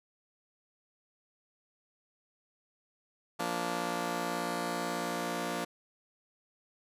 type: chord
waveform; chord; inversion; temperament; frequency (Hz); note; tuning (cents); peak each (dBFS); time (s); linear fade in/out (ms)
10% pulse; Bb major; second; just; 174.81 / 233.1 / 291.4; F3 / Bb3 / D4; +2 / 0 / -13; -29; 3.39-5.65; 10
effects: resampled to 32000 Hz